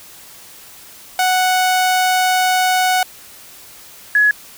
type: tone pair in turn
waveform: sawtooth / sine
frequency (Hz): 740 / 1687.4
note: F#5 / G#6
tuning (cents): 0 / +27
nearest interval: octave + major second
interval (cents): 1427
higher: second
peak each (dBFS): -9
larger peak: neither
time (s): 1.19-3.03 / 4.15-4.31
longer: first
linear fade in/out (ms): 2
effects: white hiss -40 dBFS RMS until 4.57 s